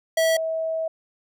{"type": "tone pair in turn", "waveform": ["square", "sine"], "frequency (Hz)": [650, 645.9], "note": ["E5", "E5"], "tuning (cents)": [-24, -35], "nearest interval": "unison", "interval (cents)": 11, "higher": "first", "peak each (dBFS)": [-18, -23], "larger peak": "first", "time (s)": [[0.17, 0.37], [0.37, 0.88]], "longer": "second", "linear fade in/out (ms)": 5, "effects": []}